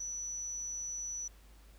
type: tone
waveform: sine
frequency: 5930 Hz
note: F#8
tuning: 3 cents sharp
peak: -37 dBFS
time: 0-1.28 s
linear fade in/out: 5 ms
effects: added 51 Hz sine -55 dBFS peak until 1.78 s + pink hiss -64 dBFS RMS until 1.78 s